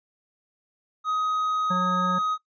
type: tone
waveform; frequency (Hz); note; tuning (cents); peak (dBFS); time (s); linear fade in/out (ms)
triangle; 1258; D#6; +19; -21; 1.04-2.38; 50
type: harmonic tone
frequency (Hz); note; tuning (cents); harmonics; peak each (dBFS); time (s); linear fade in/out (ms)
182.3; F#3; -25; 1 / 3 / 5 / 7 / 9; -26 / -33 / -35 / -45 / -38; 1.7-2.19; 10
effects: noise-tail reverb RT60 0.1 s tail -17 dB re dry + resampled to 16000 Hz